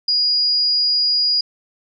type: tone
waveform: sine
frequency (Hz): 4883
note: D#8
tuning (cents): -33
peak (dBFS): -14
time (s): 0.08-1.41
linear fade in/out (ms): 5
effects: none